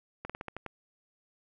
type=slowing click train; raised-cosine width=0.5 ms; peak=-23 dBFS; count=7; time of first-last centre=0.25-0.663 s; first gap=46 ms; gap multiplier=1.16; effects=none